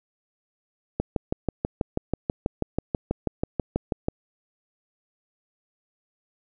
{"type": "click train", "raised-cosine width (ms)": 2, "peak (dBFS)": -10, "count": 20, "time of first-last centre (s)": [1, 4.084], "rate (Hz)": 6.16, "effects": []}